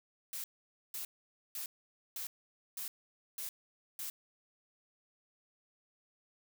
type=noise bursts; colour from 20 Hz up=blue; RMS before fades=-41 dBFS; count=7; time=0.33-4.1 s; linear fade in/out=2 ms; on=110 ms; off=500 ms; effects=none